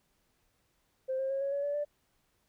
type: tone with pitch steps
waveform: sine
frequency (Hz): 523.3 / 533.4 / 543.6 / 554.1 / 564.8 / 575.6 / 586.7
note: C5 / C5 / C#5 / C#5 / C#5 / D5 / D5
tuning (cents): 0 / +33 / -34 / -1 / +32 / -35 / -2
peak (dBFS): -29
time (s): 1.08-1.85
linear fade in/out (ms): 20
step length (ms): 110
effects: tanh soft clip ceiling -25 dBFS + pink hiss -74 dBFS RMS until 2.48 s